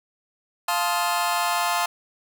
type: chord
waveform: sawtooth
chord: F dominant seventh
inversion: none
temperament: just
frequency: 698.5 / 873.1 / 1047.7 / 1257.2 Hz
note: F5 / A5 / C6 / Eb6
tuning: 0 / -14 / +2 / +18 cents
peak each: -22 / -23 / -22 / -26 dBFS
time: 0.68-1.86 s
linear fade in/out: 5 ms
effects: none